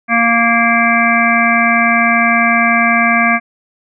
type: harmonic tone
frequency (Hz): 232.6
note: A#3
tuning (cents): -4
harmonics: 1 / 3 / 5 / 7 / 9 / 10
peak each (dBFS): -16 / -16 / -16 / -16 / -16 / -16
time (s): 0.08-3.4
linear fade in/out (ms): 50
effects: none